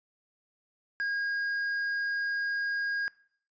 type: tone with tanh clipping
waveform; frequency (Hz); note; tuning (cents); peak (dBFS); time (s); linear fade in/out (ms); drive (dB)
sine; 1631; G#6; -32; -29; 1-3.08; 0; 4
effects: noise-tail reverb RT60 0.6 s tail -22 dB re dry + resampled to 16000 Hz